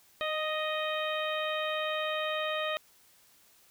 harmonic tone with a mistuned harmonic, 622.3 Hz, D#5, in tune, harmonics 1 / 2 / 3 / 4 / 5 / 6, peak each -33 / -36 / -38 / -39 / -40 / -41 dBFS, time 0.21-2.77 s, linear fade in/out 0 ms, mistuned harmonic 1, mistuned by -15 cents, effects white hiss -62 dBFS RMS until 3.7 s

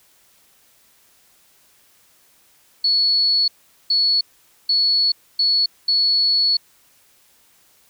sine tone bursts at uneven times, 4400 Hz, C#8, 14 cents flat, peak -14 dBFS, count 5, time 2.84-3.48 / 3.9-4.21 / 4.69-5.12 / 5.39-5.66 / 5.88-6.57 s, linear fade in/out 5 ms, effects white hiss -56 dBFS RMS until 7.89 s

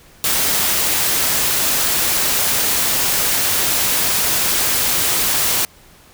white noise, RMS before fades -17 dBFS, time 0.24-5.65 s, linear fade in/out 0 ms, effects pink hiss -47 dBFS RMS until 6.13 s

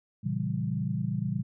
sine chord, A# diminished seventh, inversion none, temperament equal with one note detuned, 116.54 / 138.59 / 167.79 / 196 Hz, A#2 / C#3 / E3 / G3, 0 / 0 / +31 / 0 cents, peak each -33 dBFS, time 0.23-1.43 s, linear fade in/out 20 ms, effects none

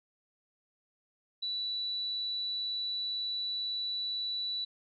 sine tone, 3951 Hz, B7, in tune, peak -32 dBFS, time 1.42-4.65 s, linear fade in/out 10 ms, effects none

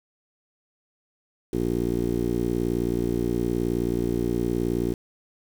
10% pulse tone with low-pass filter, 59 Hz, A#1, 22 cents sharp, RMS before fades -25 dBFS, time 1.53-4.94 s, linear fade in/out 5 ms, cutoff 380 Hz, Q 3.8, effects 7-bit

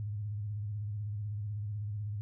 sine tone with vibrato, 104.1 Hz, G#2, 5 cents sharp, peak -34 dBFS, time 0-2.21 s, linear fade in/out 0 ms, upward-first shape square, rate 16 Hz, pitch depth 57 cents each way, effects none

